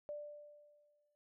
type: tone with exponential decay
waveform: sine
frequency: 590 Hz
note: D5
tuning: 8 cents sharp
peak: -40 dBFS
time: 0.09-1.15 s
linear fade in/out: 0 ms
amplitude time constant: 230 ms
effects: none